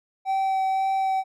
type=tone with vibrato; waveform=triangle; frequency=769 Hz; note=G5; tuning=33 cents flat; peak=-19 dBFS; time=0.25-1.24 s; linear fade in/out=50 ms; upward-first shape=sine; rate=1.9 Hz; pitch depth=9 cents each way; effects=none